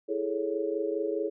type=chord; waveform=sine; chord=A major seventh; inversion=second; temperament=equal; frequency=329.6 / 415.3 / 440 / 554.4 Hz; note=E4 / G#4 / A4 / C#5; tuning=0 / 0 / 0 / 0 cents; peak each=-34 / -31 / -33 / -35 dBFS; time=0.08-1.3 s; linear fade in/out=20 ms; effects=none